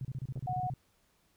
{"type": "tone bursts", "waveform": "sine", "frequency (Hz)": 130.81, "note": "C3", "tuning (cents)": 0, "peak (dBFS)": -34, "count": 11, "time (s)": [0.01, 0.739], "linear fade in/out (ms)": 2, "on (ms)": 39, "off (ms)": 30}
{"type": "clicks", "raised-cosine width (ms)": 2, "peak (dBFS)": -35, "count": 2, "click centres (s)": [0.362, 0.374]}
{"type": "tone", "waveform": "sine", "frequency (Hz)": 734, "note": "F#5", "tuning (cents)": -14, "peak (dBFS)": -32, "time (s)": [0.47, 0.7], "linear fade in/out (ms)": 5}
{"effects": ["pink hiss -71 dBFS RMS until 1.36 s"]}